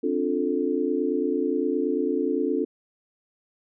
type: chord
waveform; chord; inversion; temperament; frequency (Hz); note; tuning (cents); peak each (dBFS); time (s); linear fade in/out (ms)
sine; D minor seventh; third; just; 264.3 / 293.7 / 352.4 / 440.5; C4 / D4 / F4 / A4; +18 / 0 / +16 / +2; -28 / -27 / -28 / -27; 0.03-2.65; 10
effects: none